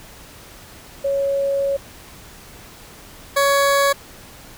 sine / 20% pulse tone pair in turn, 554.4 / 559.5 Hz, C#5 / C#5, 0 / +16 cents, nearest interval unison, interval 16 cents, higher second, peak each -17 / -9 dBFS, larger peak second, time 1.04-1.77 / 3.36-3.93 s, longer first, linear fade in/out 10 ms, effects pink hiss -42 dBFS RMS until 4.57 s

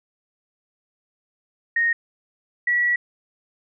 sine tone pair in turn, 1859 / 1936.1 Hz, A#6 / B6, -5 / -35 cents, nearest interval minor second, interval 70 cents, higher second, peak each -17 dBFS, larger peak neither, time 1.76-1.93 / 2.67-2.96 s, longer second, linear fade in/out 5 ms, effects none

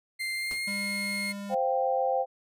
35% pulse tone with pitch glide, 2093 to 2142 Hz, C7 to C7, 0 to +40 cents, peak -28 dBFS, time 0.19-1.33 s, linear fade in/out 20 ms, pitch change +40 cents, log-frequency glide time 0.34-0.71 s
pink noise with exponential decay, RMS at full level -39 dBFS, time 0.51-0.65 s, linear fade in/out 1 ms, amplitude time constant 30 ms
square tone, 200.8 Hz, G3, 42 cents sharp, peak -36 dBFS, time 0.67-1.55 s, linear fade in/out 10 ms
sine chord, C suspended fourth, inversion none, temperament just, 523.3 / 697.7 / 784.9 Hz, C5 / F5 / G5, 0 / -2 / +2 cents, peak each -27 / -31 / -28 dBFS, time 1.49-2.26 s, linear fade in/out 50 ms
effects resampled to 32000 Hz

